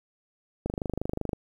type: click train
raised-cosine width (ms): 2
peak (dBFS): -16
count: 18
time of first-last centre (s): 0.66-1.332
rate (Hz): 25.3
effects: 9-bit